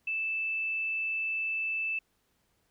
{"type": "tone", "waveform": "sine", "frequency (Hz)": 2637, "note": "E7", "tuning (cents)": 0, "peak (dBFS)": -29, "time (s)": [0.07, 1.99], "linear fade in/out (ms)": 5, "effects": ["pink hiss -73 dBFS RMS until 2.7 s"]}